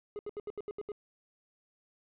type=tone bursts; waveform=triangle; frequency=415.3 Hz; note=G#4; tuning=in tune; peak=-34 dBFS; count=8; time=0.16-0.918 s; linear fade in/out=0 ms; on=30 ms; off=74 ms; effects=resampled to 8000 Hz + 12-bit